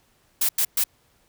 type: noise bursts at uneven times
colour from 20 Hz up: blue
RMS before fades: -21 dBFS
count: 3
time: 0.41-0.49 / 0.58-0.65 / 0.77-0.84 s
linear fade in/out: 5 ms
effects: pink hiss -63 dBFS RMS until 1.28 s